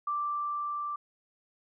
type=tone with level ramp; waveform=sine; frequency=1174.7 Hz; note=D6; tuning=in tune; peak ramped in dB=-28 to -32 dBFS; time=0.07-0.96 s; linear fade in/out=5 ms; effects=none